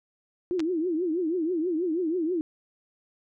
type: tone with vibrato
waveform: sine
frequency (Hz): 338.4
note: E4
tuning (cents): +45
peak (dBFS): -24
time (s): 0.51-2.41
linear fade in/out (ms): 0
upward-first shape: triangle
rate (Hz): 6.2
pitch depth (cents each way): 200
type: clicks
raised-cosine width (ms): 0.2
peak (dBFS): -19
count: 2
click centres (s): 0.595 / 0.603
effects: none